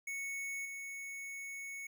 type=tone with level steps; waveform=square; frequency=2213 Hz; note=C#7; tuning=3 cents flat; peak=-39 / -43 dBFS; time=0.07-1.87 s; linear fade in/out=5 ms; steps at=0.65 s; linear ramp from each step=5 ms; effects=none